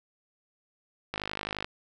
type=click train; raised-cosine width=0.3 ms; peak=-16 dBFS; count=27; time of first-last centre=1.14-1.645 s; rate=51.5 Hz; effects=none